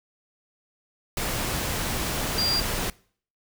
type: tone in noise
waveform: sine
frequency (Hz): 4763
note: D8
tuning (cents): +24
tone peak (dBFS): -23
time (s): 2.38-2.6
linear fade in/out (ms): 2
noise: pink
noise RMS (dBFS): -28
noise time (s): 1.17-2.9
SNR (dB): +2
effects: noise-tail reverb RT60 0.5 s tail -23 dB re dry